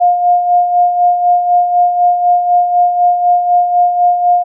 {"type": "tone with tremolo", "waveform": "sine", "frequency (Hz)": 709, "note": "F5", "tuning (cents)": 26, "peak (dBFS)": -5, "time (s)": [0, 4.44], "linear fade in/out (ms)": 20, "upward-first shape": "sine", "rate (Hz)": 4, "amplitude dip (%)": 55, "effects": []}